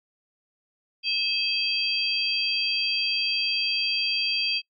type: tone cluster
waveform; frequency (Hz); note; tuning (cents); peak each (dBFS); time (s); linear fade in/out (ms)
sine; 2589 / 3226 / 4700; E7 / G7 / D8; -32 / +49 / +1; -28 / -28 / -26; 1.03-4.62; 50
effects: noise-tail reverb RT60 0.1 s tail -24 dB re dry + AAC 48 kbps